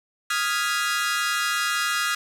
sawtooth chord, F half-diminished seventh, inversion third, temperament equal, 1244.5 / 1396.9 / 1661.2 / 1975.5 Hz, Eb6 / F6 / Ab6 / Cb7, 0 / 0 / 0 / 0 cents, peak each -24 / -23 / -24 / -28 dBFS, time 0.3-2.15 s, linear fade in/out 5 ms, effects low-pass 12000 Hz 12 dB/octave + 8-bit

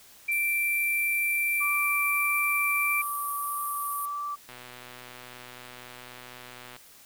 sine tone, 2349 Hz, D7, in tune, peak -24 dBFS, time 0.28-3.02 s, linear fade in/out 10 ms
white band-pass noise, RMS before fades -37 dBFS, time 0.31-4.06 s, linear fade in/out 10 ms, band 9000 to 15000 Hz, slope 96 dB/octave
sine tone with vibrato, 1159 Hz, D6, 23 cents flat, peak -30 dBFS, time 1.6-4.36 s, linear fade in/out 20 ms, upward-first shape triangle, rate 1.6 Hz, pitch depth 10 cents each way
click train, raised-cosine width 0.3 ms, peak -28 dBFS, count 283, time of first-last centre 4.49-6.764 s, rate 124 Hz
effects white hiss -53 dBFS RMS until 7.05 s

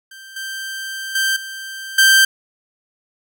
sawtooth tone with level steps, 1568 Hz, G6, in tune, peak -33 / -22 / -12 / -25 / -5 dBFS, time 0.11-2.25 s, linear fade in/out 5 ms, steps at 0.36 / 1.15 / 1.36 / 1.98 s, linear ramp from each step 5 ms, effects none

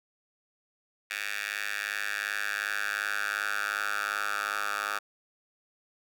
10% pulse tone with high-pass filter sweep, 102.7 Hz, G#2, 19 cents flat, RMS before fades -32 dBFS, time 1.1-4.99 s, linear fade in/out 10 ms, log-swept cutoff 2000 to 1200 Hz, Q 3.9, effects none

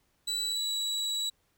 35% pulse tone with pitch glide, 3951 to 3906 Hz, B7 to B7, 0 to -20 cents, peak -28 dBFS, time 0.27-1.3 s, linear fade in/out 10 ms, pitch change -20 cents, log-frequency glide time 0.44-0.78 s, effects pink hiss -72 dBFS RMS until 1.57 s

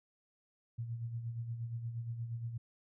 sine tone with tremolo, 116.54 Hz, A#2, in tune, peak -35 dBFS, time 0.78-2.58 s, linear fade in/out 10 ms, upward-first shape sine, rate 8.5 Hz, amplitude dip 55%, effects none

